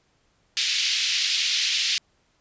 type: band-pass noise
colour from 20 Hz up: white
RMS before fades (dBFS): -24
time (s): 0.57-1.98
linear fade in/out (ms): 0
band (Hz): 2400 to 5100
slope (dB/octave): 24
effects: pink hiss -66 dBFS RMS until 2.4 s + resampled to 16000 Hz